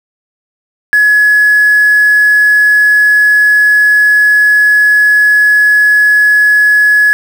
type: tone with quantisation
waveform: sine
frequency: 1692 Hz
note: G#6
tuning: 32 cents sharp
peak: -4 dBFS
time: 0.93-7.13 s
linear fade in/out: 0 ms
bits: 4
effects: none